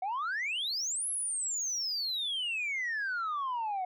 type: exponential two-way sweep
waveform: sine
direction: up then down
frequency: 722 to 11175 to 722 Hz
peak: -29 dBFS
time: 0.02-3.85 s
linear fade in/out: 5 ms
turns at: 1.09 s
effects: tanh soft clip ceiling -29 dBFS

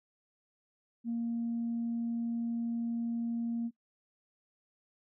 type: tone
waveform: sine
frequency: 233.1 Hz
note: A#3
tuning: in tune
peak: -30 dBFS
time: 1.04-3.71 s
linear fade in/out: 50 ms
effects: noise-tail reverb RT60 0.1 s tail -23 dB re dry + tanh soft clip ceiling -27 dBFS

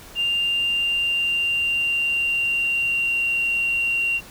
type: tone with pitch glide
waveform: sine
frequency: 2794 to 2759 Hz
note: F7 to F7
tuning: 0 to -22 cents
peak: -18 dBFS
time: 0.15-4.21 s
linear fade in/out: 50 ms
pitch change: -22 cents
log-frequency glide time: 0.43-3.41 s
effects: tanh soft clip ceiling -15 dBFS + pink hiss -43 dBFS RMS until 4.3 s

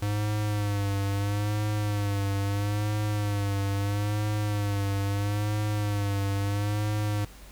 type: tone with vibrato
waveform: square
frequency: 102.4 Hz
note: G#2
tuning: 24 cents flat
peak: -26 dBFS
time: 0.02-7.25 s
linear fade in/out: 5 ms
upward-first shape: sine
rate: 0.76 Hz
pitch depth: 55 cents each way
effects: added 50 Hz sine -47 dBFS peak until 7.51 s + pink hiss -51 dBFS RMS until 7.51 s

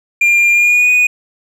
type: tone with pitch glide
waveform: triangle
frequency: 2397 to 2474 Hz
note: D7 to D#7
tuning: +35 to -10 cents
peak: -6 dBFS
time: 0.21-1.07 s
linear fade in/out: 5 ms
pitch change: +55 cents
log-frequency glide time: 0.51-0.9 s
effects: none

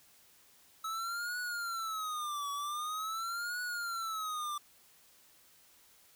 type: tone with vibrato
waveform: square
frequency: 1292 Hz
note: E6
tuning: 35 cents flat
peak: -36 dBFS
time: 0.84-4.58 s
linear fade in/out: 5 ms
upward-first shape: triangle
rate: 0.45 Hz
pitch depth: 230 cents each way
effects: white hiss -63 dBFS RMS until 6.15 s

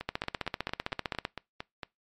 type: two click trains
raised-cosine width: 0.3 ms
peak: -14 / -20 dBFS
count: 19 / 9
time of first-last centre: 0.09-1.251 / 0.01-1.832 s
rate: 15.5 / 4.39 Hz
effects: noise-tail reverb RT60 0.2 s tail -23 dB re dry + MP3 64 kbps

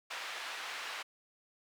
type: band-pass noise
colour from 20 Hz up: white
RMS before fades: -42 dBFS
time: 0.1-1.03 s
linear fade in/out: 10 ms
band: 800 to 2800 Hz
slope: 12 dB/octave
effects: none

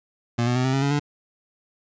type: tone with pitch steps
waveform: 25% pulse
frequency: 118.7 / 122.81 / 127.07 / 131.48 / 136.04 / 140.75 / 145.63 Hz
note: A#2 / B2 / B2 / C3 / C#3 / C#3 / D3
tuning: +32 / -9 / +50 / +9 / -32 / +27 / -14 cents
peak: -16 dBFS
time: 0.38-0.996 s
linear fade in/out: 10 ms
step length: 88 ms
effects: resampled to 16000 Hz

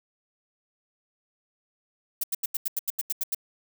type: noise bursts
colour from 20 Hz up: violet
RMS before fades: -27 dBFS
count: 11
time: 2.21-3.347 s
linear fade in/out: 5 ms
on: 27 ms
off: 84 ms
effects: none

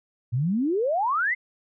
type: exponential sweep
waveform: sine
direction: up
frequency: 112 to 2131 Hz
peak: -21 dBFS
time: 0.32-1.35 s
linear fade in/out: 20 ms
effects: none

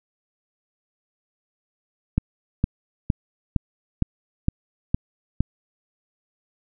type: click train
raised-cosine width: 5 ms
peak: -6 dBFS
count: 8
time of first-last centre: 2.18-5.406 s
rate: 2.17 Hz
effects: none

